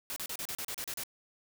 white noise bursts, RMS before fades -38 dBFS, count 10, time 0.1-1.035 s, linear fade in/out 0 ms, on 62 ms, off 35 ms, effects none

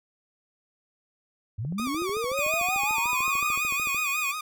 sine linear sweep, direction up, 92.8 to 1244.5 Hz, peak -28 dBFS, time 1.58-3.56 s, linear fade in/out 10 ms
click train, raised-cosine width 2 ms, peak -29 dBFS, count 32, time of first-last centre 1.65-3.946 s, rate 13.5 Hz
sawtooth tone with vibrato, 1173 Hz, D6, 2 cents flat, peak -27 dBFS, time 1.78-4.41 s, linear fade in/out 5 ms, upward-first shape sine, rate 5.5 Hz, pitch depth 120 cents each way
square tone, 2478 Hz, D#7, 8 cents flat, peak -27 dBFS, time 2.37-4.32 s, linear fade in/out 10 ms
effects none

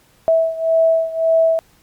sine beating tone pair, 652 / 653.8 Hz, E5 / E5, -19 / -14 cents, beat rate 1.8 Hz, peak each -14 / -17 dBFS, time 0.28-1.59 s, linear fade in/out 0 ms, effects pink hiss -54 dBFS RMS until 1.82 s + MP3 96 kbps

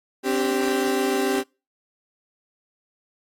35% pulse chord, C suspended second, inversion none, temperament equal with one note detuned, 261.6 / 288.5 / 392 Hz, C4 / D4 / G4, 0 / -31 / 0 cents, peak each -24 / -26 / -21 dBFS, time 0.23-1.44 s, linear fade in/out 50 ms, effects noise-tail reverb RT60 0.3 s tail -26 dB re dry + AAC 64 kbps

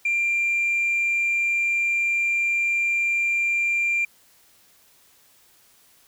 sine tone, 2379 Hz, D7, 22 cents sharp, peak -18 dBFS, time 0.05-4.05 s, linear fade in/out 5 ms, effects tanh soft clip ceiling -17 dBFS + white hiss -57 dBFS RMS until 6.07 s

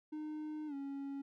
triangle tone with pitch glide, 306 to 277.4 Hz, D#4 to C#4, -29 to +1 cents, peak -38 dBFS, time 0.12-1.22 s, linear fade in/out 10 ms, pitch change -170 cents, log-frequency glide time 0.67-0.74 s, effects none

